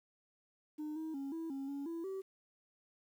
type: tone with pitch steps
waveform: sine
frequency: 303.6 / 317.4 / 275.4 / 327 / 272.5 / 280.8 / 333.1 / 384.4 Hz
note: D#4 / D#4 / C#4 / E4 / C#4 / C#4 / E4 / G4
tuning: -42 / +35 / -11 / -14 / -29 / +22 / +18 / -34 cents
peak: -36 dBFS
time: 0.78-2.22 s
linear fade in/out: 20 ms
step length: 180 ms
effects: tanh soft clip ceiling -38 dBFS + 11-bit